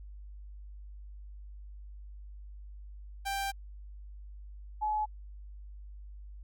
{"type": "tone pair in turn", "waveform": ["sawtooth", "sine"], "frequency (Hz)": [788, 852.8], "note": ["G5", "G#5"], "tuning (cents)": [9, 46], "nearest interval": "minor second", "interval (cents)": 137, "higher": "second", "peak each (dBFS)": -28, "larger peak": "neither", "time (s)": [[3.25, 3.52], [4.81, 5.06]], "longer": "first", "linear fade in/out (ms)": 20, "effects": ["added 50 Hz sine -44 dBFS peak until 6.43 s"]}